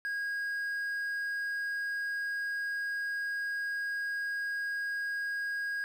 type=tone with quantisation; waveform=triangle; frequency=1638 Hz; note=G#6; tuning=24 cents flat; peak=-30 dBFS; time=0.05-5.84 s; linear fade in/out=0 ms; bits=10; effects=none